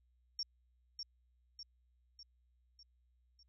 sine tone with echo, 5500 Hz, F8, 27 cents flat, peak -36 dBFS, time 0.39-0.43 s, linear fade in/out 2 ms, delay 600 ms, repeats 5, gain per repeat -5 dB, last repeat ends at 3.43 s, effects added 61 Hz sine -70 dBFS peak until 3.48 s

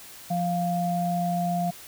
sine tone pair together, 174.51 / 698.5 Hz, F3 / F5, -1 / 0 cents, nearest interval 2 octaves, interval 2401 cents, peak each -26 dBFS, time 0.3-1.71 s, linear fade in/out 10 ms, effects white hiss -45 dBFS RMS until 1.87 s

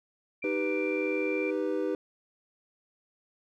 sine tone, 2360 Hz, D7, 8 cents sharp, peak -34 dBFS, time 0.42-1.51 s, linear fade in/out 10 ms
triangle chord, Eb augmented, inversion none, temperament equal, 311.1 / 392 / 493.9 Hz, Eb4 / G4 / B4, 0 / 0 / 0 cents, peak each -30 dBFS, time 0.44-1.95 s, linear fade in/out 2 ms
effects none

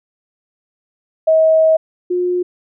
sine tone pair in turn, 638 / 358.1 Hz, D#5 / F4, +43 / +43 cents, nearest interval minor seventh, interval 1000 cents, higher first, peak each -8 / -14 dBFS, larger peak first, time 1.27-1.77 / 2.1-2.43 s, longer first, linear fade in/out 10 ms, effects none

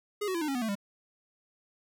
square tone with pitch steps, 414.9 / 373.9 / 337 / 303.7 / 273.7 / 246.7 / 222.3 / 200.4 Hz, G#4 / F#4 / E4 / D#4 / C#4 / B3 / A3 / G3, -2 / +18 / +38 / -42 / -22 / -2 / +18 / +38 cents, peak -30 dBFS, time 0.21-0.754 s, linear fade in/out 10 ms, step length 68 ms, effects none

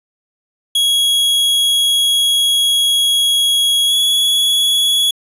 45% pulse tone with pitch glide, 3322 to 3368 Hz, G#7 to G#7, 0 to +24 cents, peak -11 dBFS, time 0.75-5.11 s, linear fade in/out 5 ms, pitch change +24 cents, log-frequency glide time 3.87-3.94 s, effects resampled to 32000 Hz

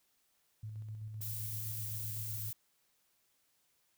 sine tone with tremolo, 108 Hz, A2, 32 cents flat, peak -40 dBFS, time 0.63-2.51 s, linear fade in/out 5 ms, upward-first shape square, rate 7.8 Hz, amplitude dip 30%
violet noise, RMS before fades -42 dBFS, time 1.21-2.53 s, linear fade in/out 5 ms
effects white hiss -75 dBFS RMS until 3.97 s

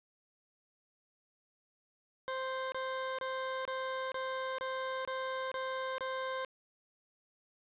20% pulse tone bursts, 523 Hz, C5, 1 cent flat, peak -30 dBFS, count 9, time 2.28-6.448 s, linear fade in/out 0 ms, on 440 ms, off 26 ms, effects resampled to 8000 Hz + 10-bit

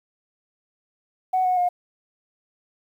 sine tone with pitch steps, 745 / 733 / 714 Hz, F#5 / F#5 / F5, +12 / -16 / +38 cents, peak -17 dBFS, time 1.33-1.69 s, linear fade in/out 10 ms, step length 120 ms, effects tanh soft clip ceiling -13 dBFS + 9-bit

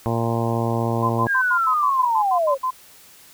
harmonic tone, 115.9 Hz, A#2, 10 cents flat, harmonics 1 / 2 / 3 / 4 / 5 / 6 / 7 / 8 / 9, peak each -23 / -26 / -28 / -29 / -30 / -31 / -31 / -32 / -33 dBFS, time 0.06-1.27 s, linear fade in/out 0 ms
sine tone bursts, 1027 Hz, C6, 33 cents flat, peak -19 dBFS, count 11, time 1.02-2.708 s, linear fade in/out 10 ms, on 78 ms, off 83 ms
sine linear sweep, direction down, 1661.2 to 523.3 Hz, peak -17 dBFS, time 1.26-2.58 s, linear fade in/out 50 ms
effects white hiss -48 dBFS RMS until 3.33 s

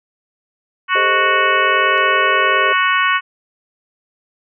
harmonic tone, 370 Hz, F#4, in tune, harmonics 3 / 4 / 5 / 6 / 7 / 8, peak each -16 / -18 / -20 / -22 / -23 / -24 dBFS, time 0.88-3.21 s, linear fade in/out 50 ms
sine chord, A half-diminished seventh, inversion third, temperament equal with one note detuned, 398.6 / 440 / 523.3 / 622.3 Hz, G4 / A4 / C5 / Eb5, +29 / 0 / 0 / 0 cents, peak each -23 / -28 / -24 / -24 dBFS, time 0.95-2.73 s, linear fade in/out 5 ms
click, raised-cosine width 0.2 ms, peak -24 dBFS, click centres 1.979 s
effects none

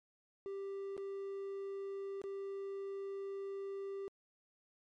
triangle tone with dropouts, 393.4 Hz, G4, 6 cents sharp, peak -38 dBFS, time 0.46-4.08 s, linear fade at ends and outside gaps 0 ms, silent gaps 0.967-0.978 / 2.216-2.239 s, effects MP3 48 kbps

